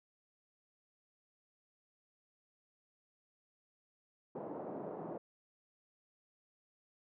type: band-pass noise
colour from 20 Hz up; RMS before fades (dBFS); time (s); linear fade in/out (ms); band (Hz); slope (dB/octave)
white; -44; 4.35-5.18; 5; 160 to 740; 24
effects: none